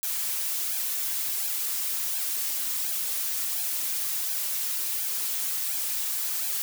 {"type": "noise with flanger", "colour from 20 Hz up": "blue", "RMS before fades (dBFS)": -29, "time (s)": [0.03, 6.62], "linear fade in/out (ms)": 0, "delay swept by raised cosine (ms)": [1.2, 7.1], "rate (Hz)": 1.4, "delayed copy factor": 0.75, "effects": []}